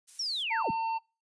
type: noise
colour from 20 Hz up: violet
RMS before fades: -45 dBFS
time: 0.07-0.44 s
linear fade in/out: 20 ms
type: linear sweep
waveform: sine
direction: down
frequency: 5710 to 88.4 Hz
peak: -30 dBFS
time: 0.19-0.71 s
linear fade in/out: 5 ms
type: harmonic tone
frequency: 903 Hz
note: A5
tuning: 45 cents sharp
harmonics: 1 / 3 / 5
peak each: -28 / -43 / -53 dBFS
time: 0.5-0.99 s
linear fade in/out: 20 ms
effects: noise-tail reverb RT60 0.3 s tail -24 dB re dry + resampled to 22050 Hz